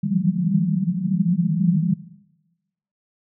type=band-pass noise; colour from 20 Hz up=pink; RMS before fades=-20 dBFS; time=0.03-1.94 s; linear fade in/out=10 ms; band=160 to 200 Hz; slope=96 dB/octave; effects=noise-tail reverb RT60 1.0 s tail -17 dB re dry